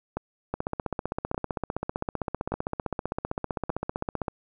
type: two click trains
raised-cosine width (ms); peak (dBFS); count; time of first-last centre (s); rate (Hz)
1; -15 / -14; 4 / 59; 0.17-3.695 / 0.54-4.282; 0.851 / 15.5
effects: none